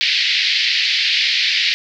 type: band-pass noise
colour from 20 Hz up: white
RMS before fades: -17 dBFS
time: 0.01-1.74 s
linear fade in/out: 0 ms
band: 1900 to 4700 Hz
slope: 48 dB/octave
effects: none